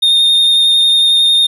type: tone with vibrato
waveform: triangle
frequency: 3666 Hz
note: A#7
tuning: 30 cents flat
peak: -6 dBFS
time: 0.02-1.47 s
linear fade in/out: 10 ms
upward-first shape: triangle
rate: 11 Hz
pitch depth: 16 cents each way
effects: none